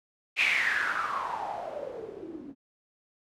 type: noise with low-pass filter sweep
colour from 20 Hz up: blue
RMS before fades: -31 dBFS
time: 0.36-2.55 s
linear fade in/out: 50 ms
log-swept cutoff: 2600 to 260 Hz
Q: 7.7
effects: none